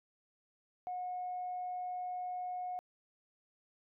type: tone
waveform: sine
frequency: 726 Hz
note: F#5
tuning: 33 cents flat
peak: -36 dBFS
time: 0.87-2.79 s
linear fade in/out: 0 ms
effects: tanh soft clip ceiling -32 dBFS